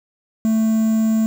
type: tone with quantisation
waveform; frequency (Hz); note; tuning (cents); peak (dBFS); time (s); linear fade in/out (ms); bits
triangle; 220.9; A3; +7; -12; 0.45-1.26; 0; 6
effects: none